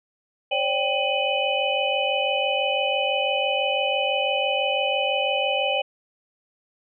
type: tone cluster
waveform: sine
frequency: 536 / 582 / 785 / 2501 / 2991 Hz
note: C5 / D5 / G5 / D#7 / F#7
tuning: +42 / -16 / +2 / +8 / +18 cents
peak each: -27 dBFS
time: 0.51-5.82 s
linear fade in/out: 10 ms
effects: none